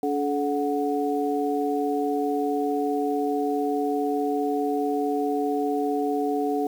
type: tone cluster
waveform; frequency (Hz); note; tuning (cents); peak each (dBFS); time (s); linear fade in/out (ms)
sine; 285.7 / 430.4 / 735; D4 / A4 / F#5; -48 / -38 / -12; -26 / -26 / -28; 0.03-6.67; 2
effects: 8-bit